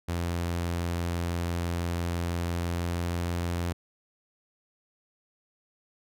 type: tone with pitch glide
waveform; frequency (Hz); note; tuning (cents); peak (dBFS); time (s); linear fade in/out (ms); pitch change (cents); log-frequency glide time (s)
sawtooth; 86 to 86.55; F2 to F2; -26 to -15; -24; 0.08-3.73; 10; +11; 2.53-3.33
effects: none